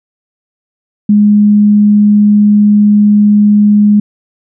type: tone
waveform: sine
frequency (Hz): 207.7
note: G#3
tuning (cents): 0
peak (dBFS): -3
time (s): 1.09-4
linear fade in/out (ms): 5
effects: none